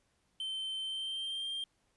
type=tone with pitch glide; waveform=triangle; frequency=3096 to 3185 Hz; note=G7 to G7; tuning=-22 to +27 cents; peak=-34 dBFS; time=0.4-1.64 s; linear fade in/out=2 ms; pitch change=+49 cents; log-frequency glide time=0.81-1.48 s; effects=pink hiss -75 dBFS RMS until 1.96 s + resampled to 24000 Hz